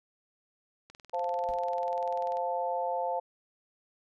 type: click train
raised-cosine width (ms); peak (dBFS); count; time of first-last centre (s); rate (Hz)
0.2; -33; 31; 0.9-2.371; 20.4
type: chord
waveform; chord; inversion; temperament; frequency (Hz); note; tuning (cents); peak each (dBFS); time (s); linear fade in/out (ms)
sine; F major; second; equal; 523.3 / 698.5 / 880; C5 / F5 / A5; 0 / 0 / 0; -33; 1.13-3.2; 10
type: noise with exponential decay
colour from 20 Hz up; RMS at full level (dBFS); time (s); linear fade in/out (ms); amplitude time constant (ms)
brown; -41; 1.49-1.64; 1; 32
effects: none